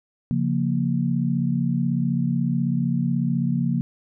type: chord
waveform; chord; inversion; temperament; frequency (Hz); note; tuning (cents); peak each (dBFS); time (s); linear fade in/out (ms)
sine; Bb minor; first; equal; 138.59 / 174.61 / 233.1; Db3 / F3 / Bb3; 0 / 0 / 0; -24; 0.31-3.81; 0
effects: none

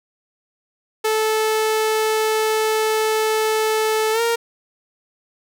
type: tone with pitch glide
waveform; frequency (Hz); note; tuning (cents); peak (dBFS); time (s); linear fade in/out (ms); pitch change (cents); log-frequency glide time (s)
sawtooth; 436.3 to 464.9; A4 to A#4; -15 to -5; -13; 1.04-4.36; 10; +110; 4.12-4.21
effects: none

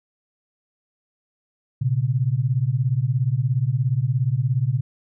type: beating tone pair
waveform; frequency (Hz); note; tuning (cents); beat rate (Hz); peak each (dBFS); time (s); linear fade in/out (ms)
sine; 118.8 / 135.8; A#2 / C#3; +33 / -35; 17; -21; 1.81-4.81; 10
effects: none

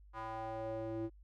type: tone with band-pass filter sweep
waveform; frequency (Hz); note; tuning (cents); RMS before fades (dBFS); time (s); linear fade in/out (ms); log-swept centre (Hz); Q
square; 111.4; A2; +22; -41; 0.13-1.1; 50; 1100 to 350; 3.1
effects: added 50 Hz sine -56 dBFS peak until 1.23 s

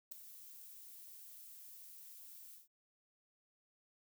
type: noise with ADSR envelope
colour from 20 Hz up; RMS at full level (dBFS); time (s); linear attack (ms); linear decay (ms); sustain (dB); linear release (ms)
violet; -42; 0.11-2.68; 12; 3; -13; 150
effects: none

